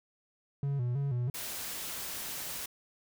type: tone with vibrato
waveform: triangle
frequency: 130.81 Hz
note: C3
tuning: in tune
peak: -27 dBFS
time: 0.63-1.3 s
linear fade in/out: 2 ms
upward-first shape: square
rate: 3.1 Hz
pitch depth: 120 cents each way
type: noise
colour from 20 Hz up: white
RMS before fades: -39 dBFS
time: 1.34-2.66 s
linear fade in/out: 5 ms
effects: none